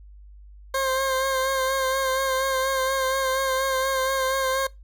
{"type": "tone with vibrato", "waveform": "20% pulse", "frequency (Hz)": 530, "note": "C5", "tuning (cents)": 22, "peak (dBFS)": -17, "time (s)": [0.74, 4.67], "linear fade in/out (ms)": 5, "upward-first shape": "sine", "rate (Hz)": 4.2, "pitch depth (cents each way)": 29, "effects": ["noise-tail reverb RT60 0.2 s tail -22 dB re dry", "added 50 Hz sine -43 dBFS peak until 4.83 s"]}